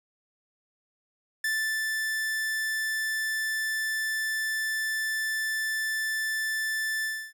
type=tone with ADSR envelope; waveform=45% pulse; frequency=1760 Hz; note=A6; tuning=in tune; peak=-25 dBFS; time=1.44-7.33 s; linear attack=4 ms; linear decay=370 ms; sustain=-2 dB; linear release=290 ms; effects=none